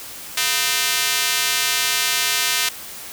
square tone with high-pass filter, 140 Hz, C#3, 18 cents sharp, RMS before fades -20 dBFS, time 0.37-2.69 s, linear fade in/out 5 ms, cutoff 2500 Hz, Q 0.79, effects white hiss -35 dBFS RMS until 3.12 s

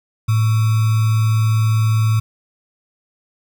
sine tone with sample-and-hold, 110 Hz, A2, in tune, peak -12 dBFS, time 0.28-2.2 s, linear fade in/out 10 ms, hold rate 1225 Hz, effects none

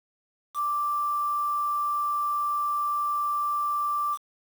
sine tone with quantisation, 1174.7 Hz, D6, in tune, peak -24 dBFS, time 0.54-4.18 s, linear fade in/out 50 ms, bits 7, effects none

